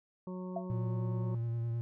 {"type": "harmonic tone", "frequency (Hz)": 183.4, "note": "F#3", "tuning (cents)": -15, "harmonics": [1, 2, 3, 5, 6], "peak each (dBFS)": [-39, -45, -49, -53, -55], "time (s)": [0.27, 1.35], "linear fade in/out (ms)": 2}
{"type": "tone with exponential decay", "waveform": "sine", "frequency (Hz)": 676, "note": "E5", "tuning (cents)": 43, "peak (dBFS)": -30, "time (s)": [0.56, 0.68], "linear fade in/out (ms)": 5, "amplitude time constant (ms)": 24}
{"type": "tone with vibrato", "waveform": "triangle", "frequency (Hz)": 116.54, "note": "A#2", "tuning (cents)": 0, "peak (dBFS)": -30, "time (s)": [0.7, 1.81], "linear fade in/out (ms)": 0, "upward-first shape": "triangle", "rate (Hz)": 9.6, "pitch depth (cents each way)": 26}
{"effects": []}